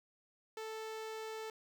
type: tone with notch filter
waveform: sawtooth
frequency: 440.1 Hz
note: A4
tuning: in tune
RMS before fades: -44 dBFS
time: 0.57-1.5 s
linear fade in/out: 2 ms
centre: 11000 Hz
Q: 1.2
effects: none